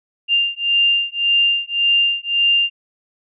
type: beating tone pair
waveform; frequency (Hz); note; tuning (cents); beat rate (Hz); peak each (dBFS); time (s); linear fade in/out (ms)
sine; 2794 / 2795.8; F7 / F7; 0 / +1; 1.8; -17; 0.28-2.7; 50
effects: none